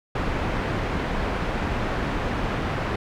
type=low-pass noise; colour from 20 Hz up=pink; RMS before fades=-26 dBFS; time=0.15-2.96 s; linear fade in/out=5 ms; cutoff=2000 Hz; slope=12 dB/octave; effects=none